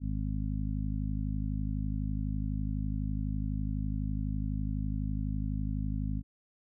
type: harmonic tone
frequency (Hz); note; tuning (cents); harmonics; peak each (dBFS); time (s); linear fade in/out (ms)
52; G#1; +3; 1 / 2 / 3 / 4 / 5; -33 / -36 / -38 / -39 / -40; 0-6.23; 50
effects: none